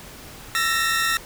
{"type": "tone cluster", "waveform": "sawtooth", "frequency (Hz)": [1335, 1787, 1865], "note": ["E6", "A6", "A#6"], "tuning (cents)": [22, 26, 0], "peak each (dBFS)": [-20, -25, -19], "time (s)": [0.55, 1.17], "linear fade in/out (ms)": 0, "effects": ["pink hiss -41 dBFS RMS until 1.25 s"]}